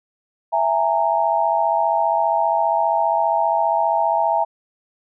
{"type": "tone cluster", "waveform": "sine", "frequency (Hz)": [665, 828, 923], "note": ["E5", "G#5", "A#5"], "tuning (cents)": [15, -5, -17], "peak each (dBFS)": -20, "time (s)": [0.52, 4.45], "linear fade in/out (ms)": 20, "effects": []}